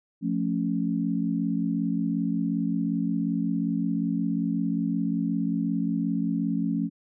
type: chord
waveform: sine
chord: F augmented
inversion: none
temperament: equal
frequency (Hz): 174.61 / 220 / 277.2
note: F3 / A3 / C#4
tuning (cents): 0 / 0 / 0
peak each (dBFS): -28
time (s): 0.21-6.9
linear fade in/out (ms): 50
effects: none